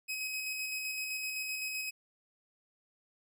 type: tone with tremolo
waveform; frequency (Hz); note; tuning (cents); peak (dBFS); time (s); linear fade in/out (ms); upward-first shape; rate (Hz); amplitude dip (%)
sawtooth; 2538; D#7; +34; -31; 0.08-1.91; 20; square; 7.8; 25
effects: none

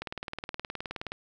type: click train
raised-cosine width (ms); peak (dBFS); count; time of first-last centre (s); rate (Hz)
0.3; -19; 22; 0.02-1.119; 19.1
effects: none

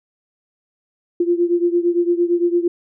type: beating tone pair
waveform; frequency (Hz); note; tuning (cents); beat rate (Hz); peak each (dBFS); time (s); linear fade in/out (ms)
sine; 344.6 / 353.4; F4 / F4; -23 / +21; 8.8; -16 / -19; 1.2-2.68; 5
effects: none

